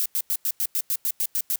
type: noise bursts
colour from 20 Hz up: violet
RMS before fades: -24 dBFS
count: 11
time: 0-1.557 s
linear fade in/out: 0 ms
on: 57 ms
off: 93 ms
effects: white hiss -64 dBFS RMS until 1.59 s